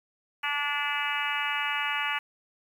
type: harmonic tone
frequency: 290 Hz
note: D4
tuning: 22 cents flat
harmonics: 3 / 4 / 5 / 6 / 7 / 8 / 9 / 10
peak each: -35 / -35 / -35 / -35 / -35 / -35 / -35 / -35 dBFS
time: 0.43-2.19 s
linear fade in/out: 10 ms
effects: 9-bit